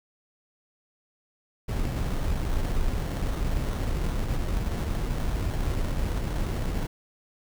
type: noise with sample-and-hold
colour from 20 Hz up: brown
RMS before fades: -27 dBFS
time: 1.68-6.87 s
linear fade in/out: 10 ms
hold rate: 2450 Hz
effects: none